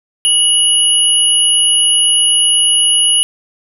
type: tone pair together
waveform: sine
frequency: 2927 / 10439 Hz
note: F#7 / E9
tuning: -19 / -18 cents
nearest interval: octave + minor seventh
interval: 2201 cents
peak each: -11 dBFS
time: 0.25-3.23 s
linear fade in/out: 0 ms
effects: none